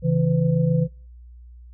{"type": "tone cluster", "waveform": "sine", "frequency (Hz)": [136.4, 163.7, 504], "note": ["C#3", "E3", "B4"], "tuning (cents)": [-28, -12, 35], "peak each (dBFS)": [-21, -19, -26], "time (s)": [0.02, 0.88], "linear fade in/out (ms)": 50, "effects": ["noise-tail reverb RT60 0.4 s tail -22 dB re dry", "added 60 Hz sine -41 dBFS peak until 1.73 s"]}